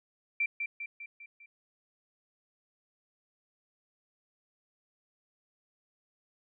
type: tone with echo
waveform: sine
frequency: 2349 Hz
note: D7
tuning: in tune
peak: -26 dBFS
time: 0.4-0.46 s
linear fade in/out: 5 ms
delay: 200 ms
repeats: 5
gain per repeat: -5 dB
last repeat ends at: 1.46 s
effects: none